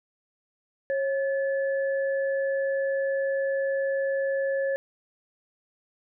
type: tone pair together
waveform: sine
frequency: 545 / 1726.6 Hz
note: C#5 / A6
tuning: -29 / -33 cents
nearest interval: octave + minor sixth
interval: 1996 cents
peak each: -24 / -34 dBFS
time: 0.9-4.76 s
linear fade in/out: 0 ms
effects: none